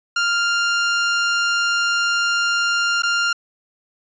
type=tone with dropouts; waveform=sawtooth; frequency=1396.9 Hz; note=F6; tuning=in tune; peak=-13 dBFS; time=0.16-3.33 s; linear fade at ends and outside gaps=5 ms; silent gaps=3.022-3.033 s; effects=resampled to 16000 Hz